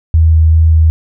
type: tone with vibrato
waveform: sine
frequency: 80.1 Hz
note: E2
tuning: 49 cents flat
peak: -4 dBFS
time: 0.14-0.9 s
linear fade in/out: 0 ms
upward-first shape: square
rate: 2.6 Hz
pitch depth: 8 cents each way
effects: none